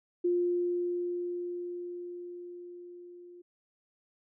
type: tone with level ramp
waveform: sine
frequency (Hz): 352.1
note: F4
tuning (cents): +14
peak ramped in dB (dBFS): -24 to -48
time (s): 0.24-3.42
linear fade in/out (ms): 10
effects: none